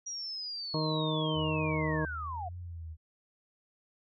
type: linear sweep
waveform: sine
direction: down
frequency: 5770 to 671 Hz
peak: -36 dBFS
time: 0.06-2.49 s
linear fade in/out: 10 ms
type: harmonic tone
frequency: 155.9 Hz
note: D#3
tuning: 4 cents sharp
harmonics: 1 / 2 / 3 / 4 / 6 / 7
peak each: -32 / -35 / -37 / -38 / -40 / -40 dBFS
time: 0.74-2.05 s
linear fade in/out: 2 ms
type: tone with vibrato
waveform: sine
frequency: 82 Hz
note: E2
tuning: 9 cents flat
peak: -39 dBFS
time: 1.33-2.97 s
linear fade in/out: 50 ms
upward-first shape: triangle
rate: 1 Hz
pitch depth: 150 cents each way
effects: none